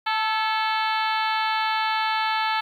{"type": "harmonic tone with a mistuned harmonic", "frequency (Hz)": 440, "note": "A4", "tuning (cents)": 0, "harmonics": [2, 3, 4, 5, 6, 7, 8, 9, 10], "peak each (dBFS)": [-24, -28, -30, -32, -34, -35, -36, -37, -38], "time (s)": [0.06, 2.61], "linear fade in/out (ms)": 10, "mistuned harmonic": 4, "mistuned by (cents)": -43, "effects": ["9-bit"]}